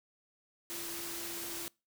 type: tone in noise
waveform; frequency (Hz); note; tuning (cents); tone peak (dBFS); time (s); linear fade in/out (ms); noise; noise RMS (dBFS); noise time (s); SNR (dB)
sine; 340; F4; -46; -47; 0.7-1.68; 0; white; -41; 0.7-1.68; -9
effects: noise-tail reverb RT60 0.3 s tail -26 dB re dry